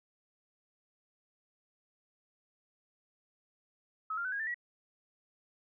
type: tone with pitch steps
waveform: sine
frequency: 1285 / 1393.2 / 1510.6 / 1637.8 / 1775.8 / 1925.3 Hz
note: E6 / F6 / F#6 / G#6 / A6 / B6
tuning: -45 / -5 / +35 / -25 / +15 / -45 cents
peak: -33 dBFS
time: 4.1-4.544 s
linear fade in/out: 5 ms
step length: 74 ms
effects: none